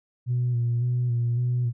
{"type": "tone with vibrato", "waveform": "sine", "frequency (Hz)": 121, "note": "B2", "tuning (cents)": -35, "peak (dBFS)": -20, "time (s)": [0.26, 1.73], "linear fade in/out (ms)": 50, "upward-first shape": "square", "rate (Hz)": 1.8, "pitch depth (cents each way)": 30, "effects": ["tanh soft clip ceiling -18 dBFS"]}